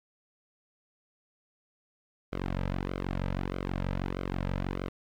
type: tone with flanger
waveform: sawtooth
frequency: 46.25 Hz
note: F#1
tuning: in tune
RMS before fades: -33 dBFS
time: 2.32-4.89 s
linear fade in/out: 10 ms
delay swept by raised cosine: 1.1 to 2.8 ms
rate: 1.6 Hz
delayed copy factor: -0.75
effects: low-pass 3000 Hz 12 dB/octave + 10-bit